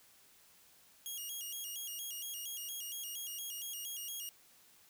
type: tone with vibrato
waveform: 5% pulse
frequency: 3066 Hz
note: G7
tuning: 39 cents flat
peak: -33 dBFS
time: 1.06-4.29 s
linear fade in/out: 0 ms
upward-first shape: square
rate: 4.3 Hz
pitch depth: 120 cents each way
effects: white hiss -64 dBFS RMS until 4.89 s